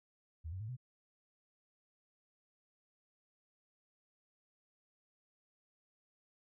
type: tone with pitch steps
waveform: sine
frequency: 80.4 / 93.43 / 108.57 / 126.16 Hz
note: E2 / F#2 / A2 / B2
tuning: -43 / +17 / -23 / +37 cents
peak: -40 dBFS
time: 0.44-0.768 s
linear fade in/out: 20 ms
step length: 82 ms
effects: none